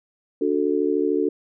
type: chord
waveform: sine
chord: D major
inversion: none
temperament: just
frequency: 293.7 / 367.1 / 440.5 Hz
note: D4 / F#4 / A4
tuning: 0 / -14 / +2 cents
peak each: -23 dBFS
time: 0.41-1.29 s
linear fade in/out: 5 ms
effects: none